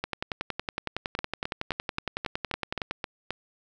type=two click trains; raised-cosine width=0.3 ms; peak=-14 / -13 dBFS; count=9 / 32; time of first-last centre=1.19-3.306 / 0.04-2.91 s; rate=3.78 / 10.8 Hz; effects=none